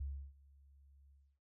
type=tone with ADSR envelope; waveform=sine; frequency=69.3 Hz; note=C#2; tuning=in tune; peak=-37 dBFS; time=0-1.4 s; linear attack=9 ms; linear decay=320 ms; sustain=-24 dB; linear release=290 ms; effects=none